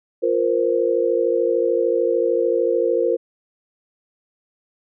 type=chord; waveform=sine; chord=F suspended fourth; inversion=none; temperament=equal with one note detuned; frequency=349.2 / 466.2 / 519.6 Hz; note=F4 / Bb4 / C5; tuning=0 / 0 / -12 cents; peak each=-22 / -19 / -21 dBFS; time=0.22-3.17 s; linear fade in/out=20 ms; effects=none